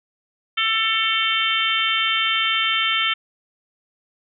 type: harmonic tone with a mistuned harmonic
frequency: 444.7 Hz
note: A4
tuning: 18 cents sharp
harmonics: 3 / 4 / 5 / 6 / 7 / 8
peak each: -24 / -29 / -24 / -27 / -22 / -28 dBFS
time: 0.57-3.14 s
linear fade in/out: 10 ms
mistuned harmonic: 6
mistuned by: +30 cents
effects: none